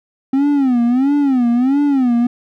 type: tone with vibrato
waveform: triangle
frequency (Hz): 261.6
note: C4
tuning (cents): 0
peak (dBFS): -9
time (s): 0.33-2.27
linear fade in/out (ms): 5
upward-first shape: sine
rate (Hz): 1.5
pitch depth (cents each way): 180
effects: none